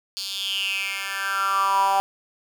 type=tone with high-pass filter sweep; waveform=10% pulse; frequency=195.7 Hz; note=G3; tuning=3 cents flat; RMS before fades=-24 dBFS; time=0.17-2 s; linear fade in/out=0 ms; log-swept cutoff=4300 to 810 Hz; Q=7; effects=none